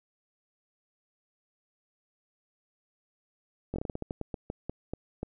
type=slowing click train; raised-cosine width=2 ms; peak=-20 dBFS; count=15; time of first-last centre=3.74-5.231 s; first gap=20 ms; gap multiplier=1.23; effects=none